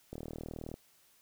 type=click train; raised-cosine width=2 ms; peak=-28 dBFS; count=25; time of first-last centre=0.13-0.741 s; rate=39.3 Hz; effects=white hiss -66 dBFS RMS until 1.21 s